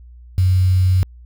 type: tone with quantisation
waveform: sine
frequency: 92.5 Hz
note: F#2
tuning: in tune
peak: -11 dBFS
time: 0.38-1.03 s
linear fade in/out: 0 ms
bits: 6
effects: added 60 Hz sine -38 dBFS peak until 1.25 s